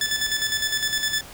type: tone with tremolo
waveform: 15% pulse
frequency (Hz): 1740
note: A6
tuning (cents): -20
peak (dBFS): -14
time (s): 0.01-1.21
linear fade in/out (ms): 2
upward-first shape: square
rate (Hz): 9.8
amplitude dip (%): 55
effects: pink hiss -42 dBFS RMS until 1.33 s